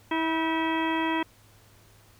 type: harmonic tone with a mistuned harmonic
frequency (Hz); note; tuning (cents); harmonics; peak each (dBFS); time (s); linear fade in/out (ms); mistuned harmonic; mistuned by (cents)
323.7; E4; -31; 1 / 2 / 3 / 4 / 5 / 6 / 7 / 8 / 10; -27 / -37 / -29 / -42 / -39 / -34 / -43 / -37 / -39; 0.11-1.23; 5; 5; -67
effects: added 104 Hz sine -58 dBFS peak until 2.19 s + pink hiss -58 dBFS RMS until 2.19 s